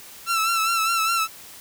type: tone with vibrato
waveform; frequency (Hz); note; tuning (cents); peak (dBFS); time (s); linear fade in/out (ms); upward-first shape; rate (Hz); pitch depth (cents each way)
sawtooth; 1337; E6; +24; -16; 0.26-1.28; 50; sine; 4.9; 47
effects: white hiss -43 dBFS RMS until 1.6 s